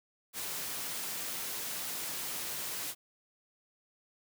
white noise, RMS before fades -38 dBFS, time 0.33-2.95 s, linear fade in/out 50 ms, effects high-pass 100 Hz 12 dB/octave

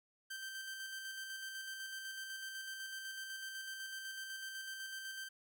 sawtooth tone with tremolo, 1561 Hz, G6, 8 cents flat, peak -39 dBFS, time 0.3-5.29 s, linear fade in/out 10 ms, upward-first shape square, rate 8 Hz, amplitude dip 30%, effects none

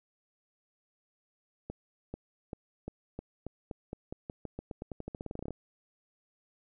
accelerating click train, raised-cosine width 2 ms, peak -25 dBFS, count 27, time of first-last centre 1.7-5.507 s, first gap 440 ms, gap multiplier 0.89, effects none

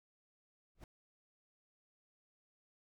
brown noise with exponential growth, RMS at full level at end -43 dBFS, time 0.75-0.84 s, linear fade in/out 1 ms, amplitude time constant 18 ms, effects none

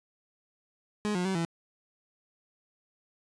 30% pulse tone with pitch steps, 209.6 / 179.4 / 190.7 / 167.1 Hz, G#3 / F3 / G3 / E3, +16 / +47 / -47 / +24 cents, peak -25 dBFS, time 1.05-1.45 s, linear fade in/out 0 ms, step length 100 ms, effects resampled to 22050 Hz

